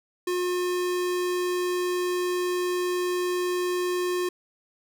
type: tone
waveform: square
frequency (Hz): 359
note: F4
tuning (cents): +48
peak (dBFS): -25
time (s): 0.27-4.29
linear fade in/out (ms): 5
effects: none